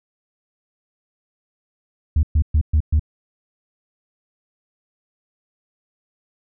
sine tone bursts, 76.3 Hz, D#2, 33 cents flat, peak -10 dBFS, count 5, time 2.16-2.995 s, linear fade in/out 5 ms, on 71 ms, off 120 ms, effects tanh soft clip ceiling -11 dBFS

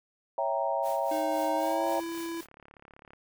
sine chord, C# diminished seventh, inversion none, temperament equal, 554.4 / 659.3 / 784 / 932.3 Hz, C#5 / E5 / G5 / Bb5, 0 / 0 / 0 / 0 cents, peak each -32 / -31 / -33 / -32 dBFS, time 0.38-2 s, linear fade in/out 2 ms
white noise with tremolo, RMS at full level -46 dBFS, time 0.82-2.47 s, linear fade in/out 50 ms, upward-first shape sine, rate 3.8 Hz, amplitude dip 75%
square tone with pitch glide, 311.1 to 333.4 Hz, D#4 to E4, 0 to +20 cents, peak -34 dBFS, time 1.11-2.41 s, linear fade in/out 5 ms, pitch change +120 cents, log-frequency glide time 1.54-1.87 s
click train, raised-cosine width 0.5 ms, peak -36 dBFS, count 48, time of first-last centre 1.81-3.134 s, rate 35.5 Hz
effects none

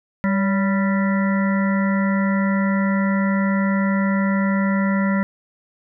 harmonic tone with a mistuned harmonic, 196.7 Hz, G3, 6 cents sharp, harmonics 1 / 3 / 5 / 7 / 9 / 10, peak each -17 / -28 / -30 / -30 / -32 / -30 dBFS, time 0.24-5.23 s, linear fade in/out 0 ms, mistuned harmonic 3, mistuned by -62 cents, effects none

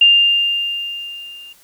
sine tone with level ramp, 2800 Hz, F7, 4 cents sharp, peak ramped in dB -5 to -35 dBFS, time 0.01-1.53 s, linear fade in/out 5 ms, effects white hiss -50 dBFS RMS until 1.63 s

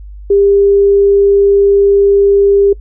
sine tone, 400 Hz, G4, 35 cents sharp, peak -5 dBFS, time 0.3-2.73 s, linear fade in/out 5 ms, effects noise-tail reverb RT60 0.1 s tail -22 dB re dry + added 50 Hz sine -27 dBFS peak until 2.8 s

